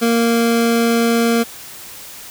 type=tone; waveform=25% pulse; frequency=232.1 Hz; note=A#3; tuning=7 cents flat; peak=-9 dBFS; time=0.01-1.44 s; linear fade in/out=20 ms; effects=white hiss -35 dBFS RMS until 2.3 s